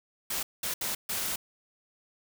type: noise bursts at uneven times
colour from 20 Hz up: white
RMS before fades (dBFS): -32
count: 4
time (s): 0.3-0.43 / 0.63-0.74 / 0.81-0.95 / 1.09-1.36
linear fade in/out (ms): 5
effects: none